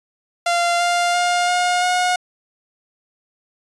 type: tone with pitch steps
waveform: sawtooth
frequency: 692 / 699.6 / 707.4 / 715.2 / 723.1 Hz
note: F5 / F5 / F5 / F5 / F#5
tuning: -16 / +3 / +22 / +41 / -40 cents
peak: -12 dBFS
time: 0.46-2.16 s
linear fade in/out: 5 ms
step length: 340 ms
effects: resampled to 22050 Hz